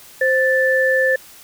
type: tone pair together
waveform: sine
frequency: 523 / 1759 Hz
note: C5 / A6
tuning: -1 / -1 cents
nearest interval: octave + major sixth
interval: 2100 cents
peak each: -16 dBFS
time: 0.21-1.16 s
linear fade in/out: 5 ms
effects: white hiss -43 dBFS RMS until 1.43 s